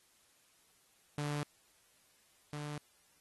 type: tone pair in turn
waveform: sawtooth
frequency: 146.83 / 148.02 Hz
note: D3 / D3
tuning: 0 / +14 cents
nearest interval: unison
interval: 14 cents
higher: second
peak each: -31 / -36 dBFS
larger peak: first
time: 1.18-1.43 / 2.53-2.78 s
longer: neither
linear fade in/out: 0 ms
effects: white hiss -69 dBFS RMS until 3.2 s + AAC 32 kbps